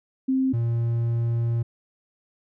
sine / triangle tone pair in turn, 263.2 / 116.84 Hz, C4 / A#2, +10 / +4 cents, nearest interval octave + major second, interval 1406 cents, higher first, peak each -19 dBFS, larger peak neither, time 0.28-0.53 / 0.53-1.63 s, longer second, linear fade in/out 10 ms, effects none

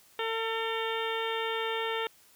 harmonic tone with a mistuned harmonic, 450.3 Hz, A4, 40 cents sharp, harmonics 1 / 2 / 3 / 4 / 5 / 6 / 7 / 8, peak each -33 / -36 / -38 / -39 / -40 / -41 / -41 / -42 dBFS, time 0.19-2.07 s, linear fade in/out 2 ms, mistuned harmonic 6, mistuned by +57 cents, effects white hiss -60 dBFS RMS until 2.35 s

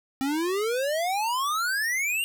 square exponential sweep, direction up, 261.6 to 2857 Hz, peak -25 dBFS, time 0.21-2.24 s, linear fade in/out 0 ms, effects none

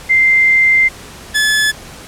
sine / sawtooth tone pair in turn, 2088 / 1721.5 Hz, C7 / A6, -4 / -38 cents, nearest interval minor third, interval 334 cents, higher first, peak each -7 dBFS, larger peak neither, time 0.09-0.89 / 1.34-1.72 s, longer first, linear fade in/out 20 ms, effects pink hiss -34 dBFS RMS until 2.07 s + low-pass 11000 Hz 12 dB/octave

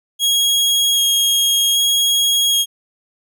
sawtooth tone with vibrato, 3281 Hz, G#7, 22 cents flat, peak -10 dBFS, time 0.19-2.66 s, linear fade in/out 50 ms, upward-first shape square, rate 0.64 Hz, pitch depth 8 cents each way, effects none

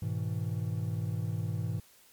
triangle chord, E major, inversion first, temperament equal with one note detuned, 103.83 / 123.47 / 161.61 Hz, G#2 / B2 / E3, 0 / 0 / -34 cents, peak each -31 / -34 / -34 dBFS, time 0.02-1.8 s, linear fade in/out 5 ms, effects white hiss -60 dBFS RMS until 2.12 s + MP3 96 kbps

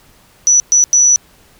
sine tone bursts at uneven times, 5920 Hz, F#8, in tune, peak -6 dBFS, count 3, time 0.47-0.6 / 0.72-0.84 / 0.93-1.16 s, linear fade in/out 0 ms, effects pink hiss -48 dBFS RMS until 1.59 s

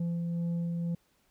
sine tone with frequency modulation, 170 Hz, F3, 46 cents flat, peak -28 dBFS, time 0-0.95 s, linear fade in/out 5 ms, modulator 342 Hz, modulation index 0.23, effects tanh soft clip ceiling -25 dBFS + pink hiss -70 dBFS RMS until 1.3 s

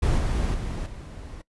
brown noise with level steps, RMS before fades -22 / -25 / -30 / -38 dBFS, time 0.02-1.42 s, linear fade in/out 10 ms, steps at 0.18 / 0.54 / 0.86 s, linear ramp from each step 2 ms, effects noise-tail reverb RT60 0.1 s tail -20 dB re dry + resampled to 24000 Hz

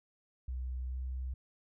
sine tone with pitch glide, 63.2 to 64.19 Hz, B1 to C2, +41 to -32 cents, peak -35 dBFS, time 0.48-1.34 s, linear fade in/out 5 ms, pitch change +27 cents, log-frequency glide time 0.88-0.96 s, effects none

